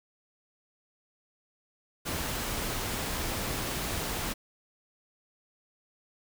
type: noise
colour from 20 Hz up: pink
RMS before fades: -33 dBFS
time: 2.05-4.34 s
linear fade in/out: 20 ms
effects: none